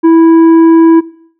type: tone with tanh clipping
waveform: sine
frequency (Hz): 328.4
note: E4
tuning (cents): -6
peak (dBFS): -3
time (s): 0.03-1.01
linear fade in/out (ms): 20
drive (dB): 7
effects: noise-tail reverb RT60 0.6 s tail -19 dB re dry